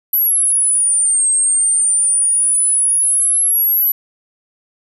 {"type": "exponential two-way sweep", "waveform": "sine", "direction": "down then up", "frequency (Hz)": [11840, 8372, 11840], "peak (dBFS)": -11, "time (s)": [0.13, 3.92], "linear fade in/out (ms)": 5, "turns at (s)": 1.28, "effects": []}